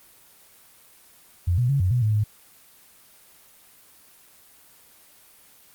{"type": "tone with pitch steps", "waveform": "sine", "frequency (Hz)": [87.7, 122.7, 139.2, 92.2, 123.3, 107.7, 105.8], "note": ["F2", "B2", "C#3", "F#2", "B2", "A2", "G#2"], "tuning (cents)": [8, -11, 8, -6, -2, -37, 33], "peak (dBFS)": -18, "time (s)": [1.47, 2.24], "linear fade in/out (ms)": 10, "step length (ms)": 110, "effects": ["white hiss -53 dBFS RMS until 5.74 s", "Opus 24 kbps"]}